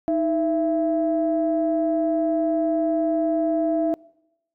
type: tone pair together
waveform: sine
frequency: 315.3 / 668 Hz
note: D#4 / E5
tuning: +23 / +23 cents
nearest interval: octave + minor second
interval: 1300 cents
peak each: -21 dBFS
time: 0.08-3.94 s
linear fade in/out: 0 ms
effects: noise-tail reverb RT60 0.9 s tail -24 dB re dry + tanh soft clip ceiling -11 dBFS